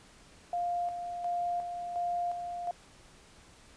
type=tone with tremolo; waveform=sine; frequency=701 Hz; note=F5; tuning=6 cents sharp; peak=-29 dBFS; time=0.53-2.71 s; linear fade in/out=2 ms; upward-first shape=square; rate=1.4 Hz; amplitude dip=50%; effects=pink hiss -57 dBFS RMS until 3.76 s + resampled to 22050 Hz